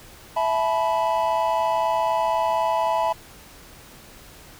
triangle chord, E suspended fourth, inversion none, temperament equal with one note detuned, 659.3 / 863.9 / 987.8 Hz, E5 / A5 / B5, 0 / -32 / 0 cents, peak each -22 dBFS, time 0.36-3.13 s, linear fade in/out 10 ms, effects pink hiss -46 dBFS RMS until 4.59 s

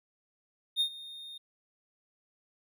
triangle tone with ADSR envelope, 3677 Hz, A#7, 24 cents flat, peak -22 dBFS, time 0.76-1.38 s, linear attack 45 ms, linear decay 84 ms, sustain -19 dB, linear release 8 ms, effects none

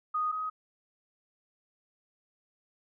sine tone pair in turn, 1241 / 1259.1 Hz, D#6 / D#6, -5 / +20 cents, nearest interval unison, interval 25 cents, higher second, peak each -27 / -31 dBFS, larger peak first, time 0.14-0.32 / 0.32-0.5 s, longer neither, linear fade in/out 10 ms, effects none

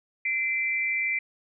sine tone pair together, 2057 / 2344 Hz, C7 / D7, -30 / -4 cents, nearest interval major second, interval 226 cents, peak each -27 dBFS, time 0.25-1.19 s, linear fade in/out 5 ms, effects none

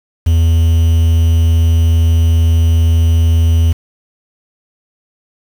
triangle tone with quantisation, 82.41 Hz, E2, in tune, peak -5 dBFS, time 0.26-3.73 s, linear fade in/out 10 ms, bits 5, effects none

